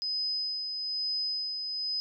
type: tone with tremolo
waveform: sine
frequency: 5030 Hz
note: D#8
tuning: 18 cents sharp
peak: -28 dBFS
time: 0.02-2 s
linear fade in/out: 0 ms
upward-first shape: sine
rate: 1.1 Hz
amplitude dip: 40%
effects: none